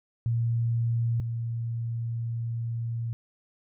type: tone pair in turn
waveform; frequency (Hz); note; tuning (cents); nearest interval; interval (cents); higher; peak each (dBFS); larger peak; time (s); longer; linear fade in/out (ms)
sine; 116.54 / 116.11; A#2 / A#2; 0 / -6; unison; 6; first; -23 / -28; first; 0.26-1.2 / 1.2-3.13; second; 0
effects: none